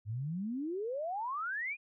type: exponential sweep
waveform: sine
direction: up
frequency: 99.2 to 2512 Hz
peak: -34 dBFS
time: 0.05-1.77 s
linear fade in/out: 50 ms
effects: none